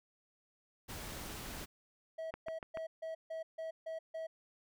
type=noise; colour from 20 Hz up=pink; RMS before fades=-45 dBFS; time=0.88-1.66 s; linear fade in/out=20 ms
type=tone bursts; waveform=triangle; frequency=646 Hz; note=E5; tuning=35 cents flat; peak=-37 dBFS; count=8; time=2.18-4.27 s; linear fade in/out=10 ms; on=130 ms; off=150 ms
type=click train; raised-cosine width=0.5 ms; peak=-28 dBFS; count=4; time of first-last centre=2.34-2.772 s; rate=6.94 Hz
effects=none